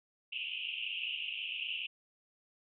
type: band-pass noise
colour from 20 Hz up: pink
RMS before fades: -39 dBFS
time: 0.32-1.87 s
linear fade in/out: 10 ms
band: 2600 to 3000 Hz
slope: 96 dB/octave
effects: none